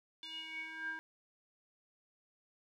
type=tone with band-pass filter sweep; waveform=square; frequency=320 Hz; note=D#4; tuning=49 cents sharp; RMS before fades=-44 dBFS; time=0.23-0.99 s; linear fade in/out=0 ms; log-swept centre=3400 to 1400 Hz; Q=9.7; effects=none